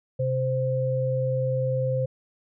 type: tone pair together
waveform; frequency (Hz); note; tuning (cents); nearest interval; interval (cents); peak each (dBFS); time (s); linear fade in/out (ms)
sine; 130 / 520; C3 / C5; -11 / -11; 2 octaves; 2400; -25; 0.19-2.06; 10
effects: none